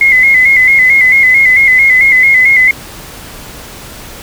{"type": "tone with vibrato", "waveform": "sine", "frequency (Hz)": 2084, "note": "C7", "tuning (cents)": -7, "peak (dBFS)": -3, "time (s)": [0.01, 2.71], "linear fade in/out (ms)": 2, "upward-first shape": "square", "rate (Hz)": 4.5, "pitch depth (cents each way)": 54, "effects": ["pink hiss -29 dBFS RMS until 4.22 s"]}